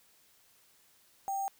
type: tone with sample-and-hold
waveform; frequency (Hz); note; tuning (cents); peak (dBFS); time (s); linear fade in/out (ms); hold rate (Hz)
sine; 784; G5; 0; -31; 1.28-1.48; 0; 7350
effects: white hiss -65 dBFS RMS until 1.59 s